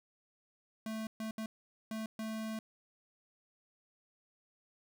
square tone bursts at uneven times, 220 Hz, A3, in tune, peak -38 dBFS, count 5, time 0.86-1.07 / 1.2-1.31 / 1.38-1.46 / 1.91-2.06 / 2.19-2.59 s, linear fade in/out 2 ms, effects none

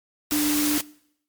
sine tone in noise, 297.2 Hz, D4, 21 cents sharp, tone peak -21 dBFS, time 0.32-0.78 s, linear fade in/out 0 ms, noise white, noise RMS -26 dBFS, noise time 0.31-0.81 s, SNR +2 dB, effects noise-tail reverb RT60 0.7 s tail -22 dB re dry + MP3 96 kbps

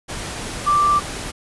sine tone in noise, 1174.7 Hz, D6, in tune, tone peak -13 dBFS, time 0.66-1 s, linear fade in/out 20 ms, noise pink, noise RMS -29 dBFS, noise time 0.08-1.32 s, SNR +13 dB, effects resampled to 24000 Hz

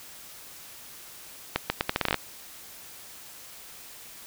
accelerating click train, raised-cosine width 0.3 ms, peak -7 dBFS, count 11, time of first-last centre 1.56-2.143 s, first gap 140 ms, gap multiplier 0.78, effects white hiss -46 dBFS RMS until 4.26 s

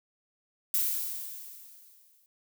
violet noise with exponential decay, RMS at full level -26 dBFS, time 0.74-2.26 s, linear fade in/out 1 ms, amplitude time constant 330 ms, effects none

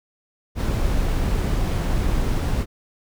brown noise, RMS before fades -21 dBFS, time 0.55-2.66 s, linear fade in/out 50 ms, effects none

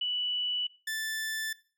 sine / sawtooth tone pair in turn, 2960 / 1760 Hz, F#7 / A6, 0 / 0 cents, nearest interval major sixth, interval 900 cents, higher first, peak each -28 dBFS, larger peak neither, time 0.01-0.67 / 0.87-1.53 s, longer neither, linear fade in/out 5 ms, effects noise-tail reverb RT60 0.4 s tail -20 dB re dry

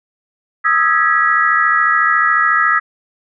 sine chord, E major seventh, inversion third, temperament equal with one note detuned, 1244.5 / 1318.5 / 1661.2 / 1937.1 Hz, D#6 / E6 / G#6 / B6, 0 / 0 / 0 / -34 cents, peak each -16 dBFS, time 0.64-2.8 s, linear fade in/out 20 ms, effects none

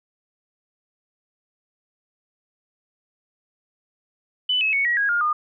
sine tone with pitch steps, 2998 / 2580 / 2220 / 1910.6 / 1644.1 / 1414.9 / 1217.6 Hz, F#7 / E7 / C#7 / A#6 / G#6 / F6 / D#6, +22 / -38 / +2 / +42 / -18 / +22 / -38 cents, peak -18 dBFS, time 4.49-5.33 s, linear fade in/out 5 ms, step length 120 ms, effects none

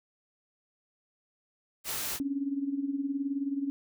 white noise, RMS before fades -34 dBFS, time 1.84-2.2 s, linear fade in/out 50 ms
sine tone with tremolo, 278.4 Hz, C#4, 8 cents sharp, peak -26 dBFS, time 2.2-3.7 s, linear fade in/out 0 ms, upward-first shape sine, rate 19 Hz, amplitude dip 70%
effects none

